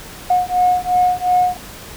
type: beating tone pair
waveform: sine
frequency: 723 / 725.8 Hz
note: F#5 / F#5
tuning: -40 / -34 cents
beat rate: 2.8 Hz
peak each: -15 dBFS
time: 0.3-1.57 s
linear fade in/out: 5 ms
effects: tanh soft clip ceiling -5 dBFS + pink hiss -35 dBFS RMS until 1.96 s